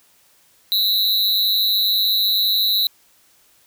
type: tone with amplitude modulation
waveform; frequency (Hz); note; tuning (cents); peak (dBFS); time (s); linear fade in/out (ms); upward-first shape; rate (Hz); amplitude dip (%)
square; 3951; B7; 0; -12; 0.72-2.87; 0; sine; 206; 95
effects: white hiss -56 dBFS RMS until 3.66 s